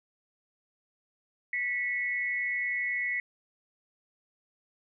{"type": "tone pair together", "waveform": "sine", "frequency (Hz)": [1962, 2194], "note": ["B6", "C#7"], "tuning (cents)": [-12, -18], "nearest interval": "major second", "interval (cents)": 194, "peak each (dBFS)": [-30, -32], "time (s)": [1.53, 3.2], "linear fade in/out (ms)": 2, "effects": []}